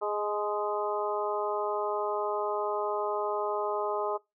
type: harmonic tone with a mistuned harmonic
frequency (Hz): 207.7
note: G#3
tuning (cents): 0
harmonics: 2 / 3 / 4 / 5 / 6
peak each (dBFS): -32 / -34 / -35 / -36 / -37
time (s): 0.01-4.18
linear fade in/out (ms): 20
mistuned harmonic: 4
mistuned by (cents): +25
effects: noise-tail reverb RT60 0.2 s tail -22 dB re dry